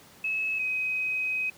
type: tone pair in turn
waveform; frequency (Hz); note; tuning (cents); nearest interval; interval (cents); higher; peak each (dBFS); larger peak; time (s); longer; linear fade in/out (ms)
sine; 2583 / 2524; E7 / D#7; -36 / +24; unison; 40; first; -26; neither; 0.24-0.59 / 0.59-1.5; second; 5
effects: pink hiss -53 dBFS RMS until 1.57 s + high-pass 100 Hz 12 dB/octave